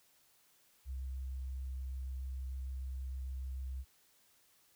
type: tone with vibrato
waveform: sine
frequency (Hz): 65.3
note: C2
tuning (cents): -3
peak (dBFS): -38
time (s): 0.85-3.85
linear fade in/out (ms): 50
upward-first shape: sine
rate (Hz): 6.6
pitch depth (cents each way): 8
effects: white hiss -69 dBFS RMS until 4.75 s